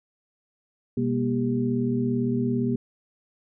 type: tone cluster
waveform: sine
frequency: 126.1 / 203.1 / 240.7 / 396.1 Hz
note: B2 / G#3 / B3 / G4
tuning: +36 / -38 / -44 / +18 cents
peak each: -28 / -32 / -24 / -30 dBFS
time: 0.97-2.76 s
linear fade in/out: 5 ms
effects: none